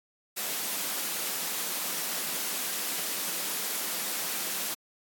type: high-pass noise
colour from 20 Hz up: white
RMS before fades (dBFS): -32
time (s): 0.36-4.75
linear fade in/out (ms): 20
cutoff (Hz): 160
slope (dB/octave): 96
effects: AAC 64 kbps